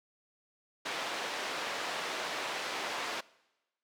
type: band-pass noise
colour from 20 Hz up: pink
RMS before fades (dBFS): -37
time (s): 0.85-3.21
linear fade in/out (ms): 10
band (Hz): 550 to 4400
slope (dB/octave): 12
effects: noise-tail reverb RT60 1.0 s tail -22 dB re dry